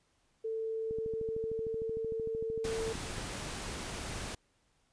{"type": "tone with pitch glide", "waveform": "sine", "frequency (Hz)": [445.5, 448.3], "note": ["A4", "A4"], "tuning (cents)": [22, 32], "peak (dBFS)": -33, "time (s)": [0.44, 2.93], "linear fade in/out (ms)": 10, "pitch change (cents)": 10, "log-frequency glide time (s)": [0.87, 1.86]}
{"type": "click train", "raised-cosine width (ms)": 3, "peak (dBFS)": -31, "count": 31, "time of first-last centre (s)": [0.91, 3.183], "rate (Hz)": 13.2}
{"type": "noise", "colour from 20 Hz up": "pink", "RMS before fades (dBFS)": -40, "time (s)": [2.64, 4.35], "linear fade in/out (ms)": 5}
{"effects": ["pink hiss -73 dBFS RMS until 4.92 s", "resampled to 22050 Hz"]}